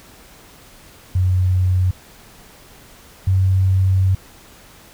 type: tone pair in turn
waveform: sine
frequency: 91.9 / 94.54 Hz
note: F#2 / F#2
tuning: -11 / +38 cents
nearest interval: unison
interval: 49 cents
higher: second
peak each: -13 / -12 dBFS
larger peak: second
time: 1.15-1.91 / 3.27-4.15 s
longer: second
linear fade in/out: 5 ms
effects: pink hiss -45 dBFS RMS until 4.93 s